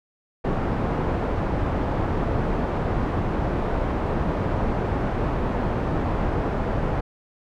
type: low-pass noise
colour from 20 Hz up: pink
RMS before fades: -24 dBFS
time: 0.44-7.01 s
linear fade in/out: 10 ms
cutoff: 1000 Hz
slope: 12 dB/octave
effects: none